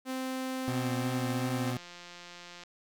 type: tone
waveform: sawtooth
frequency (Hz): 260.2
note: C4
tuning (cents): -9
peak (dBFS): -29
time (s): 0.05-1.75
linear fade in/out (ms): 50
type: tone with vibrato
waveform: 25% pulse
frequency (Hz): 123.47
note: B2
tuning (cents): 0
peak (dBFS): -28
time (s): 0.68-1.77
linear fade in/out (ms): 0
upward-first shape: sine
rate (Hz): 2.8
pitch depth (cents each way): 25
type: click train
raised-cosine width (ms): 0.2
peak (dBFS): -30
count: 170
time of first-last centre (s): 1.67-2.636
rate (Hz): 175
effects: none